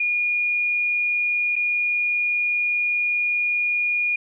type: tone with dropouts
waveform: sine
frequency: 2435 Hz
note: D#7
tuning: 38 cents flat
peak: -19 dBFS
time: 0-4.16 s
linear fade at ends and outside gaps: 5 ms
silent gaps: 1.557-1.562 s
effects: none